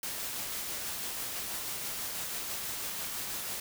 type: noise with tremolo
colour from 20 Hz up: white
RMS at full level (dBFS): -36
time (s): 0.03-3.6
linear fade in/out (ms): 2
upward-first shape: triangle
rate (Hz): 6.1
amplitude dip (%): 25
effects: none